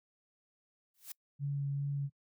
blue noise with exponential growth, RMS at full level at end -40 dBFS, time 0.94-1.12 s, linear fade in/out 5 ms, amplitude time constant 38 ms
sine tone with vibrato, 141 Hz, C#3, 30 cents sharp, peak -32 dBFS, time 1.39-2.1 s, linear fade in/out 50 ms, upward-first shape sine, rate 2.5 Hz, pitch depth 11 cents each way
effects noise-tail reverb RT60 0.1 s tail -25 dB re dry

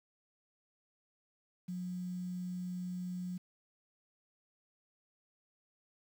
sine tone with quantisation, 180.3 Hz, F#3, 45 cents flat, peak -37 dBFS, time 1.68-3.38 s, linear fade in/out 10 ms, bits 10, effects none

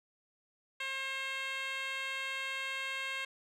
10% pulse tone with band-pass filter, 535 Hz, C5, 38 cents sharp, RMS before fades -38 dBFS, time 0.8-3.25 s, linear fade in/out 5 ms, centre 2500 Hz, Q 1.1, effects none

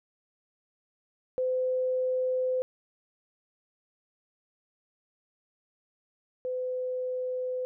sine tone pair in turn, 511 / 506.9 Hz, C5 / B4, -41 / +45 cents, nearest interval unison, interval 14 cents, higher first, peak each -25 / -29 dBFS, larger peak first, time 1.38-2.62 / 6.45-7.65 s, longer first, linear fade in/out 0 ms, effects none

